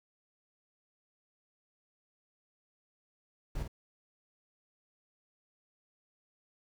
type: noise with echo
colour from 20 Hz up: brown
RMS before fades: -36 dBFS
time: 3.55-3.63 s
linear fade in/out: 5 ms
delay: 49 ms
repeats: 1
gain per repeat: -5 dB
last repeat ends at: 3.679 s
effects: none